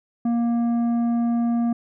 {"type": "tone with tanh clipping", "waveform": "sine", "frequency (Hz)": 235.1, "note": "A#3", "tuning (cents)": 15, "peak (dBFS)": -20, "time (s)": [0.25, 1.73], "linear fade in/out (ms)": 5, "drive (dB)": 8, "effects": []}